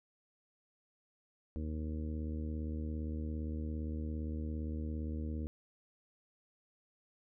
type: harmonic tone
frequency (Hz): 77.5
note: D#2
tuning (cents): -6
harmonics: 1 / 2 / 3 / 4 / 5 / 6 / 7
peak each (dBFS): -37 / -49 / -43 / -46 / -57 / -52 / -58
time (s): 1.56-5.47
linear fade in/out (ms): 0
effects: none